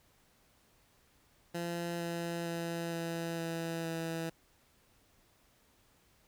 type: tone with pitch steps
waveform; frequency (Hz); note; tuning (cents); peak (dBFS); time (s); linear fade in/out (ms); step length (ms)
15% pulse; 171.2 / 169.82 / 168.45 / 167.1 / 165.75 / 164.42; F3 / F3 / E3 / E3 / E3 / E3; -34 / -48 / +38 / +24 / +10 / -4; -29; 1.54-4.3; 10; 460
effects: pink hiss -68 dBFS RMS until 6.27 s